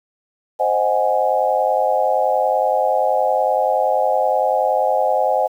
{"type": "chord", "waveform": "sine", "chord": "Ab dominant seventh", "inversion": "first", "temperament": "equal", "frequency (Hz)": [523.3, 622.3, 740, 830.6], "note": ["C5", "Eb5", "Gb5", "Ab5"], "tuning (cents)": [0, 0, 0, 0], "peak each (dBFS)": -20, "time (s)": [0.59, 5.48], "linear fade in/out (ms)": 20, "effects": ["8-bit"]}